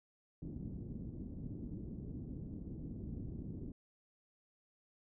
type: low-pass noise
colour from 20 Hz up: white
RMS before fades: -45 dBFS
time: 0.42-3.72 s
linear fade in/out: 2 ms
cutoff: 270 Hz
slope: 24 dB/octave
effects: none